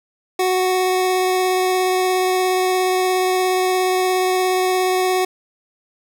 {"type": "tone with vibrato", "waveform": "25% pulse", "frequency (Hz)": 370, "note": "F#4", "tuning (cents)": 0, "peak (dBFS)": -12, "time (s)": [0.39, 5.25], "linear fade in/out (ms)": 5, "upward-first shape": "sine", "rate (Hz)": 17, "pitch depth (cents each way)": 9, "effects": []}